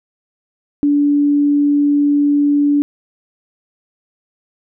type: tone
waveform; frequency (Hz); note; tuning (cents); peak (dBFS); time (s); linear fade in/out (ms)
sine; 289.1; D4; -27; -10; 0.83-2.82; 0
effects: none